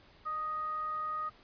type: tone with frequency modulation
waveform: sine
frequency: 1244.5 Hz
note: D#6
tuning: in tune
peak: -33 dBFS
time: 0.25-1.3 s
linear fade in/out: 20 ms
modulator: 637 Hz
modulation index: 0.2
effects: pink hiss -60 dBFS RMS until 1.43 s + resampled to 11025 Hz